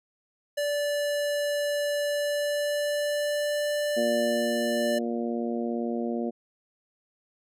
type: tone with pitch glide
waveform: square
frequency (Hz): 582 to 589.4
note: D5 to D5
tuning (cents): -16 to +6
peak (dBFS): -26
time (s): 0.57-4.99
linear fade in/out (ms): 10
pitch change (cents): +22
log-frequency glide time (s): 2.05-3.72
type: harmonic tone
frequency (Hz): 117.7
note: A#2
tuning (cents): +17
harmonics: 2 / 3 / 4 / 5 / 6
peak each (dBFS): -29 / -33 / -35 / -37 / -39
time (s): 3.96-6.31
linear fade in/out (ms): 20
effects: resampled to 32000 Hz